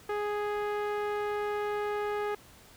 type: tone with low-pass filter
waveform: sawtooth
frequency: 415.3 Hz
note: G#4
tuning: in tune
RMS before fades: -32 dBFS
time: 0.09-2.35 s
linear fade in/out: 5 ms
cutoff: 1800 Hz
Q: 0.97
effects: pink hiss -55 dBFS RMS until 2.76 s